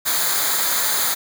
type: noise with comb filter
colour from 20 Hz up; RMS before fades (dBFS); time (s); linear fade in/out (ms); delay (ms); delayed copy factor
white; -20; 0.05-1.15; 20; 0.36; -0.7
effects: none